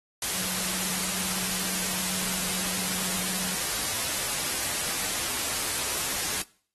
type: tone in noise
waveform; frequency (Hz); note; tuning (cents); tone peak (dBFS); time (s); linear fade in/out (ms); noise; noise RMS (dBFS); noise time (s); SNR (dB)
sine; 185; F#3; 0; -38; 0.34-3.55; 2; white; -29; 0.22-6.42; -12
effects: noise-tail reverb RT60 0.5 s tail -22 dB re dry + AAC 32 kbps